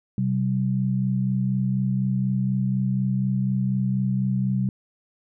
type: tone pair together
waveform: sine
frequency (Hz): 128.61 / 192.7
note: C3 / G3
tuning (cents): -29 / -29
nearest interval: perfect fifth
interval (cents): 700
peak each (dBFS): -23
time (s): 0.18-4.69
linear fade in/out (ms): 2
effects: none